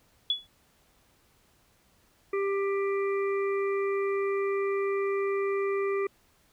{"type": "tone with exponential decay", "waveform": "sine", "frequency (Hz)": 3400, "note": "G#7", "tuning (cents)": 40, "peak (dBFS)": -20, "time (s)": [0.3, 0.47], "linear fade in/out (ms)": 2, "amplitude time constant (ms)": 35}
{"type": "harmonic tone", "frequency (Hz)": 395.2, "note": "G4", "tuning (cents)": 14, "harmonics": [1, 3, 5, 6], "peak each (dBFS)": [-26, -36, -40, -42], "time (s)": [2.33, 6.07], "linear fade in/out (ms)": 5}
{"effects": ["pink hiss -65 dBFS RMS until 6.52 s"]}